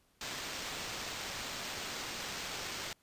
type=noise with sample-and-hold; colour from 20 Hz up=white; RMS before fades=-41 dBFS; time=0.21-2.93 s; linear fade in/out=2 ms; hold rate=11025 Hz; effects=pink hiss -71 dBFS RMS until 3.02 s + resampled to 32000 Hz